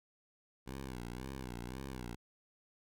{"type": "tone with vibrato", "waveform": "10% pulse", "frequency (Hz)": 63.1, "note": "B1", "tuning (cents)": 38, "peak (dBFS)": -34, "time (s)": [0.66, 2.16], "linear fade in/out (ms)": 20, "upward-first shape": "sine", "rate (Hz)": 1.9, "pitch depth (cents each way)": 120, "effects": []}